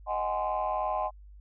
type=chord; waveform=sine; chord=Ab dominant seventh; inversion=second; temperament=just; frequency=623 / 747.5 / 830.6 / 1038.3 Hz; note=Eb5 / Gb5 / Ab5 / C6; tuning=+2 / +17 / 0 / -14 cents; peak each=-32 dBFS; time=0.06-1.11 s; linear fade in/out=50 ms; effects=tanh soft clip ceiling -20 dBFS + added 50 Hz sine -47 dBFS peak until 1.4 s